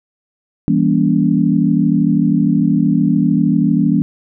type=chord; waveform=sine; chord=E diminished seventh; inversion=none; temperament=just; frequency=164.81 / 197.78 / 237.3 / 284.8 Hz; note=E3 / G3 / Bb3 / Db4; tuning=0 / +16 / +31 / +47 cents; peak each=-16 dBFS; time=0.68-4.02 s; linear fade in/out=0 ms; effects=none